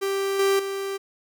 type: tone with level steps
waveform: 45% pulse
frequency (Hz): 392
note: G4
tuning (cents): 0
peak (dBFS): -23 / -18 / -27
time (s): 0.01-0.98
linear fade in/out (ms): 20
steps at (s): 0.39 / 0.59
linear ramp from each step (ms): 5
effects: none